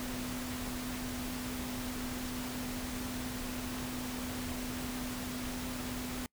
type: tone in noise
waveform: sine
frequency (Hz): 250.3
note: B3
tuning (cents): +23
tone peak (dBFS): -39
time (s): 0-6.26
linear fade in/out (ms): 0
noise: pink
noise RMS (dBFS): -41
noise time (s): 0-6.26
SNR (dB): -1
effects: noise-tail reverb RT60 0.1 s tail -26 dB re dry